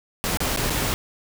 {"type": "noise with dropouts", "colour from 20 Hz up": "pink", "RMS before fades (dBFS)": -24, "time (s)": [0.24, 0.94], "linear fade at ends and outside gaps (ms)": 0, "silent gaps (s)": [[0.372, 0.404], [0.562, 0.573], [0.698, 0.704]], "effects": []}